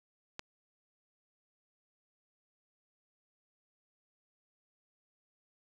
click, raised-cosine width 0.2 ms, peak -22 dBFS, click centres 0.394 s, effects none

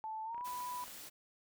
sine tone with pitch glide, 876 to 989 Hz, A5 to B5, -8 to +2 cents, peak -39 dBFS, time 0.04-0.84 s, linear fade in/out 0 ms, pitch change +210 cents, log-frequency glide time 0.24-0.43 s
clicks, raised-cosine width 0.5 ms, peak -40 dBFS, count 8, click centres 0.346 / 0.38 / 0.41 / 0.476 / 0.532 / 0.605 / 0.833 / 0.88 s
white noise, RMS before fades -50 dBFS, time 0.44-1.1 s, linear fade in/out 20 ms
effects none

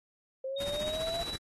sine linear sweep, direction up, 523.3 to 687 Hz, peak -33 dBFS, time 0.44-1.23 s, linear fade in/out 5 ms
sine tone with pitch glide, 3723 to 3926 Hz, A#7 to B7, -3 to -11 cents, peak -37 dBFS, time 0.56-1.37 s, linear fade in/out 10 ms, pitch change +92 cents, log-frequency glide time 0.78-1.08 s
pink noise with tremolo, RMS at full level -39 dBFS, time 0.6-1.36 s, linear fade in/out 2 ms, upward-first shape triangle, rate 15 Hz, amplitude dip 70%
effects AAC 32 kbps

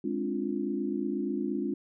sine chord, D half-diminished seventh, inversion second, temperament equal with one note detuned, 207.7 / 265.3 / 293.7 / 349.2 Hz, Ab3 / C4 / D4 / F4, 0 / +24 / 0 / 0 cents, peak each -34 dBFS, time 0.04-1.74 s, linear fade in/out 5 ms, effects none

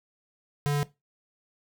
square tone, 144.8 Hz, D3, 24 cents flat, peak -24 dBFS, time 0.66-0.83 s, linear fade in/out 0 ms, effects noise-tail reverb RT60 0.2 s tail -17 dB re dry

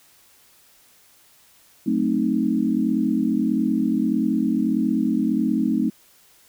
sine chord, F# diminished seventh, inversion none, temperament equal, 185 / 220 / 261.6 / 311.1 Hz, F#3 / A3 / C4 / Eb4, 0 / 0 / 0 / 0 cents, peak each -28 / -22 / -23 / -24 dBFS, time 1.86-5.9 s, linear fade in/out 10 ms, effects white hiss -55 dBFS RMS until 6.48 s

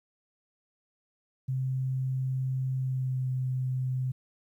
sine tone with pitch glide, 130.81 to 128.93 Hz, C3 to C3, 0 to -25 cents, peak -27 dBFS, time 1.48-4.12 s, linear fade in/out 10 ms, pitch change -25 cents, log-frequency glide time 2.75-3.3 s, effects 11-bit

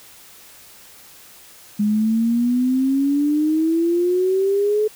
sine exponential sweep, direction up, 206 to 431.3 Hz, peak -15 dBFS, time 1.79-4.88 s, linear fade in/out 10 ms, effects white hiss -45 dBFS RMS until 4.95 s

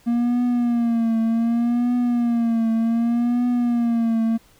triangle tone with vibrato, 234.8 Hz, A#3, 13 cents sharp, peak -15 dBFS, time 0.06-4.38 s, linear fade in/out 20 ms, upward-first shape triangle, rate 0.66 Hz, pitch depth 78 cents each way, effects pink hiss -55 dBFS RMS until 4.59 s

